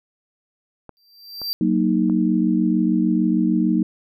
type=clicks; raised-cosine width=1 ms; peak=-23 dBFS; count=3; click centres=0.893 / 1.417 / 2.098 s
type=tone with exponential growth; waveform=square; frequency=4699 Hz; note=D8; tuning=in tune; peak=-21 dBFS; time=0.97-1.53 s; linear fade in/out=0 ms; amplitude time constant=120 ms
type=chord; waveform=sine; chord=D# minor; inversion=first; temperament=just; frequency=186.68 / 233.3 / 311.1 Hz; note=F#3 / A#3 / D#4; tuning=+16 / +2 / 0 cents; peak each=-20 dBFS; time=1.61-3.83 s; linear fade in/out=2 ms
effects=none